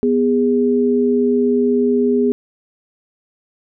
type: tone pair together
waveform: sine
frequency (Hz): 246.9 / 410.5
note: B3 / G#4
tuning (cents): 0 / -20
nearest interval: major sixth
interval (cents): 880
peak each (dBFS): -15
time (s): 0.03-2.32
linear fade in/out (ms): 0
effects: none